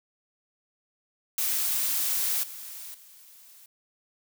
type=noise with level steps; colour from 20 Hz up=blue; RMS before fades=-27 / -41 / -52 dBFS; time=1.38-3.66 s; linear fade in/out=2 ms; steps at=2.43 / 2.94 s; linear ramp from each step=5 ms; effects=none